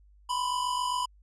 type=tone pair together; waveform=square; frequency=987.8 / 1035.3 Hz; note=B5 / C6; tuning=0 / -19 cents; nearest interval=minor second; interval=81 cents; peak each=-29 / -35 dBFS; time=0.29-1.06 s; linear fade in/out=10 ms; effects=added 50 Hz sine -55 dBFS peak until 1.22 s + resampled to 24000 Hz